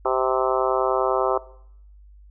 harmonic tone, 130 Hz, C3, 11 cents flat, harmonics 3 / 4 / 5 / 6 / 7 / 8 / 9 / 10, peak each -25 / -26 / -27 / -28 / -28 / -29 / -30 / -30 dBFS, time 0.05-1.38 s, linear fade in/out 5 ms, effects noise-tail reverb RT60 0.7 s tail -19 dB re dry + added 50 Hz sine -45 dBFS peak until 2.3 s

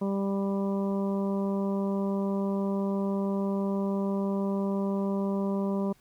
harmonic tone, 197.1 Hz, G3, 10 cents sharp, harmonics 1 / 2 / 3 / 4 / 5 / 6, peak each -27 / -33 / -36 / -47 / -40 / -48 dBFS, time 0.01-5.93 s, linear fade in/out 10 ms, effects pink hiss -63 dBFS RMS until 6 s

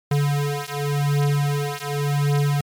square beating tone pair, 143.4 / 144.29 Hz, D3 / D3, -41 / -30 cents, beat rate 0.89 Hz, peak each -23 dBFS, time 0.11-2.61 s, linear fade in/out 5 ms, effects MP3 96 kbps

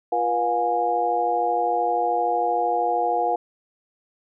sine tone cluster, 347.7 / 484.5 / 714 / 827 Hz, F4 / B4 / F5 / G#5, -8 / -33 / +38 / -8 cents, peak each -31 / -26 / -22 / -25 dBFS, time 0.12-3.36 s, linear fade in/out 5 ms, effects none

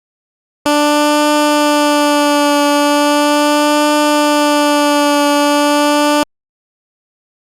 15% pulse tone with vibrato, 293.7 Hz, D4, in tune, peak -3 dBFS, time 0.66-6.23 s, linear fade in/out 0 ms, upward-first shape triangle, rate 0.38 Hz, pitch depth 25 cents each way, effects low-pass 12000 Hz 12 dB/octave + Opus 48 kbps

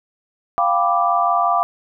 sine chord, G dominant seventh, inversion third, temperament equal, 698.5 / 784 / 987.8 / 1174.7 Hz, F5 / G5 / B5 / D6, 0 / 0 / 0 / 0 cents, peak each -18 / -22 / -24 / -18 dBFS, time 0.58-1.63 s, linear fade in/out 0 ms, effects none

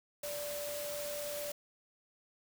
sine tone in noise, 584 Hz, D5, 10 cents flat, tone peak -39 dBFS, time 0.23-1.52 s, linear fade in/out 5 ms, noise white, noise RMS -43 dBFS, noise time 0.23-1.52 s, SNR +1 dB, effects none

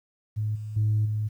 sine tone with level steps, 107 Hz, A2, 48 cents flat, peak -24 / -32 / -19 / -24 dBFS, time 0.36-1.29 s, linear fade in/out 20 ms, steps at 0.55 / 0.76 / 1.05 s, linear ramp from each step 10 ms, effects tanh soft clip ceiling -17 dBFS + 10-bit

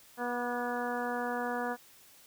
harmonic tone with a mistuned harmonic, 243.2 Hz, B3, 26 cents flat, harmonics 1 / 2 / 3 / 4 / 5 / 6 / 7, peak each -38 / -37 / -37 / -40 / -43 / -41 / -42 dBFS, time 0.17-1.77 s, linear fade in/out 50 ms, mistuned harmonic 5, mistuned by -20 cents, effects white hiss -58 dBFS RMS until 2.26 s

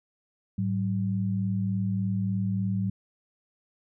sine tone pair together, 106.69 / 190.1 Hz, G#2 / F#3, +47 / +47 cents, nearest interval minor seventh, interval 1000 cents, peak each -28 / -27 dBFS, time 0.58-2.9 s, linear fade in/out 5 ms, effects none

